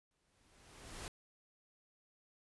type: noise with exponential growth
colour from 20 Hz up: pink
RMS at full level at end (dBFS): -44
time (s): 0.11-1.08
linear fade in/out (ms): 1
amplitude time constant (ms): 210
effects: resampled to 24000 Hz